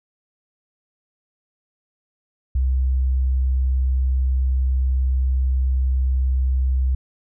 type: tone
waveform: sine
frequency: 64.8 Hz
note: C2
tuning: 16 cents flat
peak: -16 dBFS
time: 2.55-6.95 s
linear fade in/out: 5 ms
effects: none